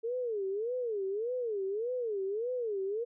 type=tone with vibrato; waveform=sine; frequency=440 Hz; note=A4; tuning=in tune; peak=-31 dBFS; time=0.03-3.05 s; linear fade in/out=20 ms; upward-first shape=sine; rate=1.7 Hz; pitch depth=240 cents each way; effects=none